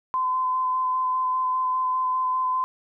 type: tone with vibrato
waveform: sine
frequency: 1024 Hz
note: C6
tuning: 38 cents flat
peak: -21 dBFS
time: 0.14-2.64 s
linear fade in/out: 0 ms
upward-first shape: square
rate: 5 Hz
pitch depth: 10 cents each way
effects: none

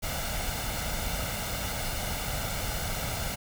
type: noise with comb filter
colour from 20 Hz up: pink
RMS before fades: -32 dBFS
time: 0.02-3.36 s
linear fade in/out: 20 ms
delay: 1.4 ms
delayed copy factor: +0.6
effects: none

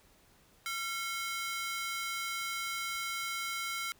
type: ring-modulated tone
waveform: sawtooth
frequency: 1772 Hz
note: A6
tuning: 12 cents sharp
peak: -28 dBFS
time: 0.66-3.92 s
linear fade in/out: 0 ms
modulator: 404 Hz
effects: pink hiss -64 dBFS RMS until 3.99 s

